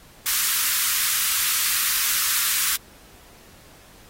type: high-pass noise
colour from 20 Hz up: white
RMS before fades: -22 dBFS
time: 0.26-2.76 s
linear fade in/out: 2 ms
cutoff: 1100 Hz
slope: 48 dB/octave
effects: pink hiss -50 dBFS RMS until 4.09 s + AAC 48 kbps